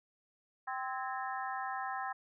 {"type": "harmonic tone with a mistuned harmonic", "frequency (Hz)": 260, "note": "C4", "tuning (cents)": -11, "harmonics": [3, 4, 5, 6, 7], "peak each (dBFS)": [-39, -41, -43, -45, -46], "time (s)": [0.67, 2.13], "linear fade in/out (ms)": 10, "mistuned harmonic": 6, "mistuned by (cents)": 97, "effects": []}